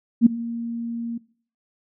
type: tone with ADSR envelope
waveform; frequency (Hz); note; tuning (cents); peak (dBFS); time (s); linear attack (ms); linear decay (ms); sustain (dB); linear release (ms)
sine; 233.1; A#3; 0; -6; 0.21-1.18; 51; 8; -20; 8
effects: noise-tail reverb RT60 0.5 s tail -21 dB re dry